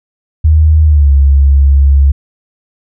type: tone with pitch glide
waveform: sine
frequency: 77.78 to 69.29 Hz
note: D#2 to C#2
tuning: 0 to 0 cents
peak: -3 dBFS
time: 0.44-2.12 s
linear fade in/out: 10 ms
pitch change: -200 cents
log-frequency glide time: 0.84-1.12 s
effects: none